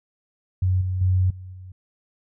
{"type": "tone with level steps", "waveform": "sine", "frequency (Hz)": 92.5, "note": "F#2", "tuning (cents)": 0, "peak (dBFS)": [-17, -22, -16, -35, -37], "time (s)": [0.62, 1.72], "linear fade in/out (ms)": 5, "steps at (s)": [0.81, 1.01, 1.3, 1.53], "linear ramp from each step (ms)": 5, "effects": []}